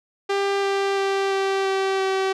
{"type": "tone with pitch steps", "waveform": "sawtooth", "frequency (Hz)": [397, 394.3, 391.5, 388.8, 386.1, 383.5], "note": ["G4", "G4", "G4", "G4", "G4", "G4"], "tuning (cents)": [22, 10, -2, -14, -26, -38], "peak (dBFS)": -16, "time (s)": [0.29, 2.33], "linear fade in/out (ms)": 10, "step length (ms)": 340, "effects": ["low-pass 5000 Hz 12 dB/octave"]}